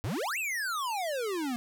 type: exponential two-way sweep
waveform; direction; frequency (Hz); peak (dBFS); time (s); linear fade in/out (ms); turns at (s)
square; up then down; 87.31 to 2775 to 232.7; -31; 0.04-1.56; 0; 0.38
effects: none